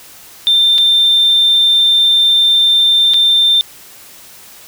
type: tone with dropouts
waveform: sine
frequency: 3584 Hz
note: A7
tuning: 31 cents sharp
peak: -6 dBFS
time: 0.47-3.61 s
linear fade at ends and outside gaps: 0 ms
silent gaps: 0.78-0.784 / 3.136-3.142 s
effects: tanh soft clip ceiling -3 dBFS + white hiss -38 dBFS RMS until 4.67 s